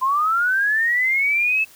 sine linear sweep, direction up, 1022 to 2630 Hz, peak -16 dBFS, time 0.01-1.65 s, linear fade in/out 20 ms, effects white hiss -48 dBFS RMS until 1.75 s

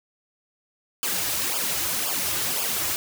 white noise with flanger, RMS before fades -26 dBFS, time 1.03-2.96 s, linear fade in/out 0 ms, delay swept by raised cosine 0.5 to 4.6 ms, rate 1.9 Hz, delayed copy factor -0.8, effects none

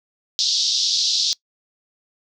white band-pass noise, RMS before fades -20 dBFS, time 0.39-1.33 s, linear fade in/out 0 ms, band 3600 to 5600 Hz, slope 48 dB/octave, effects noise-tail reverb RT60 0.1 s tail -22 dB re dry

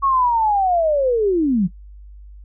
sine linear sweep, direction down, 1115 to 166.1 Hz, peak -14 dBFS, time 0.02-1.68 s, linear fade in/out 20 ms, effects noise-tail reverb RT60 0.1 s tail -20 dB re dry + added 50 Hz sine -37 dBFS peak until 2.44 s

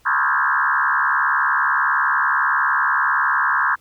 sine tone with frequency modulation, 1340 Hz, E6, 28 cents sharp, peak -15 dBFS, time 0.05-3.76 s, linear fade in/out 20 ms, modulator 70.8 Hz, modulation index 5.2, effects pink hiss -57 dBFS RMS until 3.8 s

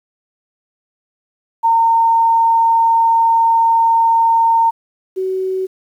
sine tone pair in turn, 914 / 376.8 Hz, A#5 / F#4, -34 / +32 cents, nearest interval octave + minor third, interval 1534 cents, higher first, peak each -9 / -16 dBFS, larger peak first, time 1.63-4.71 / 5.16-5.67 s, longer first, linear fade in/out 20 ms, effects 8-bit

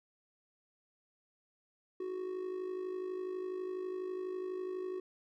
triangle tone with amplitude modulation, 370 Hz, F#4, in tune, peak -32 dBFS, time 2-5 s, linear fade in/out 5 ms, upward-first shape sine, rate 52.1 Hz, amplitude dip 60%, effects none

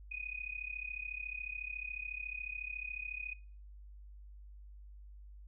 sine tone with amplitude modulation, 2489 Hz, D#7, in tune, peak -35 dBFS, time 0.11-3.34 s, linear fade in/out 10 ms, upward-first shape sine, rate 34 Hz, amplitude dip 95%, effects noise-tail reverb RT60 0.4 s tail -19 dB re dry + added 50 Hz sine -50 dBFS peak until 5.47 s

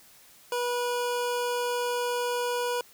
25% pulse tone, 486.6 Hz, B4, 26 cents flat, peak -23 dBFS, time 0.52-2.81 s, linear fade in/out 2 ms, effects white hiss -55 dBFS RMS until 2.93 s

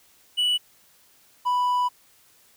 triangle tone pair in turn, 2953 / 988.6 Hz, F#7 / B5, -4 / +1 cents, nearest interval octave + perfect fifth, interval 1895 cents, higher first, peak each -18 dBFS, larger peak neither, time 0.37-0.58 / 1.45-1.89 s, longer second, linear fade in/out 20 ms, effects white hiss -58 dBFS RMS until 2.56 s

